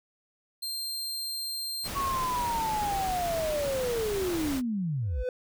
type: tone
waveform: sawtooth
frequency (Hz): 4175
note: C8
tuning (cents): -5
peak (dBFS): -29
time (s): 0.62-1.88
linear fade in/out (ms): 10
type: noise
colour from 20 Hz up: pink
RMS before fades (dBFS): -36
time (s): 1.83-4.62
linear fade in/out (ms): 50
type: linear sweep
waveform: sine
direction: down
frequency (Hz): 1120 to 45.6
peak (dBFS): -27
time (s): 1.95-5.24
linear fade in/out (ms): 20
type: tone with exponential growth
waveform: triangle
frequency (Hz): 503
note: B4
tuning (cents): +32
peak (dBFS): -23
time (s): 5.02-5.29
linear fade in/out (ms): 2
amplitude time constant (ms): 58
effects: none